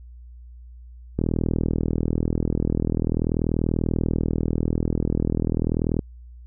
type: click train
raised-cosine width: 3 ms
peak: -9 dBFS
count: 195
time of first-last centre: 1.19-5.992 s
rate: 40.4 Hz
effects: added 60 Hz sine -40 dBFS peak until 6.46 s